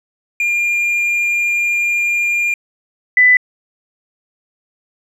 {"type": "tone pair in turn", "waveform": ["triangle", "sine"], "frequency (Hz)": [2404, 1995.4], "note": ["D7", "B6"], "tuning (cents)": [40, 17], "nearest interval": "minor third", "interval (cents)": 323, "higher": "first", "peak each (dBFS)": [-12, -6], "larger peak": "second", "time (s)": [[0.4, 2.54], [3.17, 3.37]], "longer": "first", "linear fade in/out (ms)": 2, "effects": ["resampled to 32000 Hz"]}